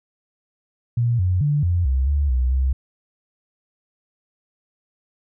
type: tone with pitch steps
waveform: sine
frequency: 118.8 / 91.1 / 146.4 / 87.5 / 65.8 / 71.9 / 63 / 65.7 Hz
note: A#2 / F#2 / D3 / F2 / C2 / D2 / B1 / C2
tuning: +33 / -26 / -5 / +4 / +10 / -36 / +35 / +8 cents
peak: -16 dBFS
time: 0.97-2.73 s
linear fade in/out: 5 ms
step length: 220 ms
effects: none